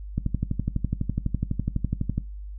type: click train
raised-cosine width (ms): 5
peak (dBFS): -12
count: 25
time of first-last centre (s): 0.18-2.18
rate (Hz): 12
effects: noise-tail reverb RT60 0.2 s tail -18 dB re dry + added 50 Hz sine -34 dBFS peak until 2.58 s